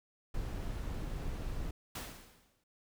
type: noise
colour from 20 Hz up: brown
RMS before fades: -38 dBFS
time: 0.34-1.71 s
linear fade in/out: 5 ms
type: noise with exponential decay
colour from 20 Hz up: pink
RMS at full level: -40 dBFS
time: 1.95-2.64 s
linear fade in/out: 5 ms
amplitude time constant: 150 ms
effects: none